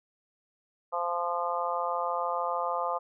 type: harmonic tone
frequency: 173.5 Hz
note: F3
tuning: 11 cents flat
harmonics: 3 / 4 / 5 / 6 / 7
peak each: -34 / -34 / -34 / -34 / -34 dBFS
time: 0.92-2.99 s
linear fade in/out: 20 ms
effects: none